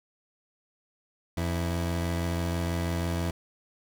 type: tone pair together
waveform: 25% pulse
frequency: 86.15 / 330 Hz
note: F2 / E4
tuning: -23 / +2 cents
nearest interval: octave + major seventh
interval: 2325 cents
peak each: -24 / -32 dBFS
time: 1.37-3.31 s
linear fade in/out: 5 ms
effects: none